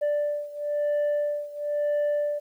sine beating tone pair, 587.3 / 588.3 Hz, D5 / D5, 0 / +3 cents, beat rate 1 Hz, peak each -24 / -26 dBFS, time 0.01-2.4 s, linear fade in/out 20 ms, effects tanh soft clip ceiling -21 dBFS + 10-bit

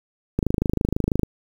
click train, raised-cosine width 3 ms, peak -7 dBFS, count 23, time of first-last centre 0.39-1.233 s, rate 26.1 Hz, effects 7-bit

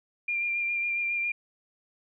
sine tone with vibrato, 2391 Hz, D7, 30 cents sharp, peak -26 dBFS, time 0.28-1.32 s, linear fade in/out 5 ms, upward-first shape sine, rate 7.3 Hz, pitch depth 20 cents each way, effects none

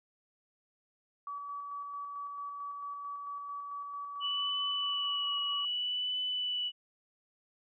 sine tone with tremolo, 1143 Hz, D6, 47 cents flat, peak -37 dBFS, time 1.27-5.65 s, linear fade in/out 2 ms, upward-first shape square, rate 4.5 Hz, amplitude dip 25%
sine tone with vibrato, 2960 Hz, F#7, in tune, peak -31 dBFS, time 4.2-6.72 s, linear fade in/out 50 ms, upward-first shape triangle, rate 0.62 Hz, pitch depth 25 cents each way
effects none

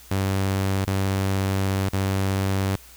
sawtooth tone with dropouts, 96.7 Hz, G2, 23 cents flat, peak -17 dBFS, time 0.11-2.76 s, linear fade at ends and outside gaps 5 ms, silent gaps 0.85-0.871 / 1.892-1.932 s, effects added 60 Hz sine -50 dBFS peak until 2.96 s + white hiss -48 dBFS RMS until 2.96 s

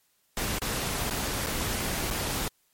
pink noise with dropouts, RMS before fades -30 dBFS, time 0.37-2.48 s, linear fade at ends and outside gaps 1 ms, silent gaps 0.586-0.618 / 1.098-1.108 / 1.463-1.468 / 2.104-2.109 s, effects white hiss -69 dBFS RMS until 2.73 s + MP3 64 kbps

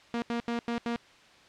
sawtooth tone bursts at uneven times, 235.4 Hz, A#3, 17 cents sharp, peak -25 dBFS, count 5, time 0.14-0.22 / 0.3-0.4 / 0.48-0.59 / 0.68-0.78 / 0.86-0.96 s, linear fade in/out 0 ms, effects white hiss -56 dBFS RMS until 1.48 s + low-pass 4000 Hz 12 dB/octave

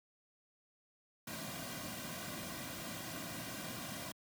pink noise with comb filter, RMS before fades -44 dBFS, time 1.27-4.12 s, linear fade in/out 5 ms, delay 2.3 ms, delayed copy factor -0.7, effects high-pass 100 Hz 12 dB/octave

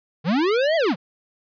square linear two-way sweep, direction up then down, 140.3 to 677 to 140.3 Hz, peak -18 dBFS, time 0.24-0.96 s, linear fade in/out 50 ms, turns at 0.76 s, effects resampled to 11025 Hz

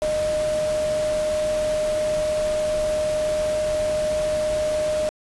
sine tone in noise, 613 Hz, D#5, 26 cents flat, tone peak -20 dBFS, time 0.02-5.09 s, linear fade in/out 0 ms, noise pink, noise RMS -33 dBFS, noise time 0.02-5.09 s, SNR +10 dB, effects resampled to 24000 Hz

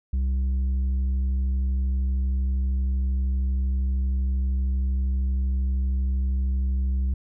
sine tone with tanh clipping, 65.2 Hz, C2, 5 cents flat, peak -22 dBFS, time 0.13-7.14 s, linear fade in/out 5 ms, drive 5 dB, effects none

